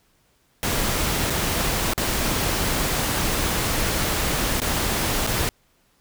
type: noise with dropouts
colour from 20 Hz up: pink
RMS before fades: -23 dBFS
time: 0.63-5.49 s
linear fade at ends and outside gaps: 0 ms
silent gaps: 1.299-1.304 / 1.935-1.978 / 4.601-4.618 / 5.266-5.273 s
effects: pink hiss -63 dBFS RMS until 6 s